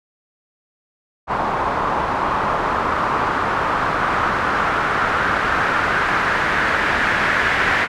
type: noise with low-pass filter sweep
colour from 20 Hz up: white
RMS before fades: -19 dBFS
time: 1.27-7.88 s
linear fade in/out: 50 ms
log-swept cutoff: 990 to 1800 Hz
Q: 2.5
effects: none

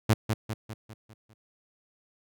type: tone with echo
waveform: sawtooth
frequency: 110 Hz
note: A2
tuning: in tune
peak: -14 dBFS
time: 0.09-0.14 s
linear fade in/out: 10 ms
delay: 200 ms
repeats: 6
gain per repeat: -6 dB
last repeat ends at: 1.34 s
effects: none

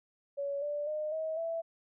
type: tone with pitch steps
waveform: sine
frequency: 563 / 586.2 / 610.4 / 635.6 / 661.8 Hz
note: C#5 / D5 / D#5 / D#5 / E5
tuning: +27 / -3 / -33 / +37 / +7 cents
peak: -32 dBFS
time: 0.37-1.62 s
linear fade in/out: 20 ms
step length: 250 ms
effects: none

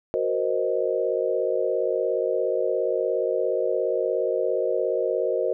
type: chord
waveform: sine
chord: C half-diminished seventh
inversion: second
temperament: equal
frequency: 370 / 466.2 / 523.3 / 622.3 Hz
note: Gb4 / Bb4 / C5 / Eb5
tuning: 0 / 0 / 0 / 0 cents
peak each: -28 / -26 / -26 / -28 dBFS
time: 0.14-5.53 s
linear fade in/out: 0 ms
effects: none

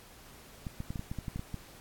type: clicks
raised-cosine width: 5 ms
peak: -24 dBFS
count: 11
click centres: 0.668 / 0.804 / 0.905 / 0.958 / 0.994 / 1.115 / 1.187 / 1.282 / 1.36 / 1.394 / 1.543 s
effects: pink hiss -54 dBFS RMS until 1.8 s + AAC 64 kbps

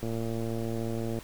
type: click train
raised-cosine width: 2 ms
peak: -21 dBFS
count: 133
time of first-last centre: 0.03-1.188 s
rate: 114 Hz
effects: pink hiss -48 dBFS RMS until 1.23 s

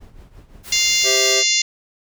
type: noise with tremolo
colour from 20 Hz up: brown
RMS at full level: -40 dBFS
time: 0-1.06 s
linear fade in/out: 20 ms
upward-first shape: triangle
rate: 5.8 Hz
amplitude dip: 75%
type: noise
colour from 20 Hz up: white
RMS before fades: -35 dBFS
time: 0.63-1.37 s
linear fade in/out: 50 ms
type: harmonic tone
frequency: 698.5 Hz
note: F5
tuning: in tune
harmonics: 3 / 4 / 5 / 6 / 7 / 8 / 9 / 10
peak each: -23 / -23 / -23 / -23 / -23 / -23 / -23 / -23 dBFS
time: 0.72-1.62 s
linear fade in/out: 5 ms
type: chord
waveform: square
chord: C major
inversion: second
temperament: just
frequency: 392.4 / 523.3 / 654.1 Hz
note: G4 / C5 / E5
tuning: +2 / 0 / -14 cents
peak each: -23 / -27 / -27 dBFS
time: 1.03-1.44 s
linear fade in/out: 50 ms
effects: none

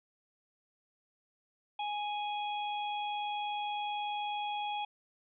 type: harmonic tone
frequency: 830.6 Hz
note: G#5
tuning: in tune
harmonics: 1 / 3 / 4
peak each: -34 / -44 / -43 dBFS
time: 1.79-4.85 s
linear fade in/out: 5 ms
effects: none

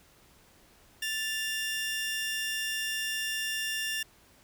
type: tone pair together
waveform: sawtooth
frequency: 1760 / 2795 Hz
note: A6 / F7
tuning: 0 / +1 cents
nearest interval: minor sixth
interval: 801 cents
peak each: -30 / -30 dBFS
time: 1.02-4.03 s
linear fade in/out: 5 ms
effects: pink hiss -60 dBFS RMS until 4.43 s

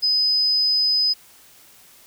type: tone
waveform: sine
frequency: 5020 Hz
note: D#8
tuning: 15 cents sharp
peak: -16 dBFS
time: 0.02-1.14 s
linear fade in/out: 20 ms
effects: white hiss -50 dBFS RMS until 2.06 s

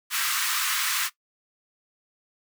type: high-pass noise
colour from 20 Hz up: pink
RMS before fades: -26 dBFS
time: 0.1-1.1 s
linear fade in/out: 50 ms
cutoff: 1100 Hz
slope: 48 dB/octave
effects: noise-tail reverb RT60 0.1 s tail -17 dB re dry

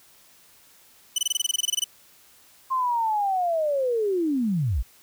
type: tone bursts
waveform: 20% pulse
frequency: 2992 Hz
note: F#7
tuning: 19 cents sharp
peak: -15 dBFS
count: 15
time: 1.16-1.842 s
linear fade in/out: 5 ms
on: 24 ms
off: 23 ms
type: linear sweep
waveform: sine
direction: down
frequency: 1064 to 43.65 Hz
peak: -21 dBFS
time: 2.7-4.83 s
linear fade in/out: 20 ms
effects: white hiss -55 dBFS RMS until 5.02 s

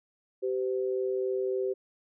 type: tone pair together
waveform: sine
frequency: 386.5 / 510 Hz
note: G4 / C5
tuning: -24 / -44 cents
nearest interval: perfect fourth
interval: 480 cents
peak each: -28 / -33 dBFS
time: 0.42-1.74 s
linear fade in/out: 20 ms
effects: none

